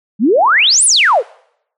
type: exponential two-way sweep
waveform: sine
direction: up then down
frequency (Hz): 190.5 to 10380 to 397.7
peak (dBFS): -7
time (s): 0.19-1.23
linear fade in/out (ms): 50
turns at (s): 0.85
effects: noise-tail reverb RT60 0.7 s tail -23 dB re dry